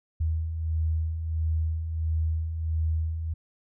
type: beating tone pair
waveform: sine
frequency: 78.8 / 80.3 Hz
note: D#2 / E2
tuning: +23 / -45 cents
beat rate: 1.5 Hz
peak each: -34 / -25 dBFS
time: 0.2-3.34 s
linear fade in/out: 10 ms
effects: none